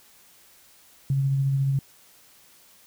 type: tone with tremolo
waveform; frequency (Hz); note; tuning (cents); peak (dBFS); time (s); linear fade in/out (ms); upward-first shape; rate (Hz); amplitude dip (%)
sine; 136.7; C#3; -24; -19; 1.1-1.79; 2; sine; 14; 25
effects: white hiss -55 dBFS RMS until 2.86 s